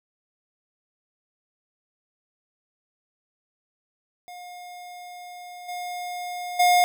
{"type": "tone with level steps", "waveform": "square", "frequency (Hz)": 714, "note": "F5", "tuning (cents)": 38, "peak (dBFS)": [-39, -31, -16], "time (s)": [4.28, 6.84], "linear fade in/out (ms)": 0, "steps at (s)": [5.68, 6.59], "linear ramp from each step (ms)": 10, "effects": []}